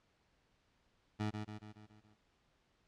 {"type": "tone with echo", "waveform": "20% pulse", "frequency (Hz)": 106.2, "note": "G#2", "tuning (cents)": 39, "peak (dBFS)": -30, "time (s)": [1.19, 1.31], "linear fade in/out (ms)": 20, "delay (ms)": 140, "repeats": 6, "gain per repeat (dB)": -5, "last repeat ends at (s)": 2.15, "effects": ["pink hiss -75 dBFS RMS until 2.87 s", "low-pass 5000 Hz 12 dB/octave"]}